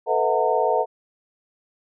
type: tone cluster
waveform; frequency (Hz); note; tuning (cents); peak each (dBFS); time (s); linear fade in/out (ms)
sine; 441.2 / 498.4 / 644 / 731 / 910; A4 / B4 / E5 / F#5 / A#5; +5 / +16 / -41 / -21 / -42; -24; 0.06-0.86; 50
effects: none